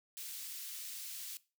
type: high-pass noise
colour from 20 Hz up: white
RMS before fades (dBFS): -45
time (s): 0.17-1.37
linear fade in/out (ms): 0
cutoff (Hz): 2800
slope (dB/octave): 12
effects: noise-tail reverb RT60 0.3 s tail -19 dB re dry